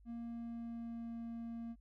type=tone with pitch glide; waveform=triangle; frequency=233.6 to 231.3 Hz; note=A#3 to A#3; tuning=+4 to -13 cents; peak=-40 dBFS; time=0.05-1.76 s; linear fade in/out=50 ms; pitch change=-17 cents; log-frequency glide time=0.16-1.16 s; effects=added 50 Hz sine -60 dBFS peak until 1.8 s